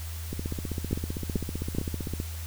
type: two click trains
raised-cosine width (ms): 3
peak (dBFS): -13 / -19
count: 3 / 30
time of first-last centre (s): 0.93-1.785 / 0.33-2.201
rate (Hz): 2.34 / 15.5
effects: added 81 Hz sine -34 dBFS peak until 2.46 s + white hiss -44 dBFS RMS until 2.46 s